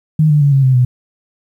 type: tone with pitch steps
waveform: sine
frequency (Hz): 155.3 / 148.72 / 142.41 / 136.37 / 130.59 / 125.05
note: D#3 / D3 / C#3 / C#3 / C3 / B2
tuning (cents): -3 / +22 / +47 / -28 / -3 / +22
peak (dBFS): -7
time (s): 0.19-0.85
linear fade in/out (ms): 5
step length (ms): 110
effects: 8-bit